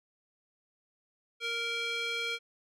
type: tone with band-pass filter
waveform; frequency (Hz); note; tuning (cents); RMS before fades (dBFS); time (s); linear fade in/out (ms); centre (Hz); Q
square; 465.5; A#4; -2; -34; 1.4-2.39; 50; 2800; 2.3
effects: none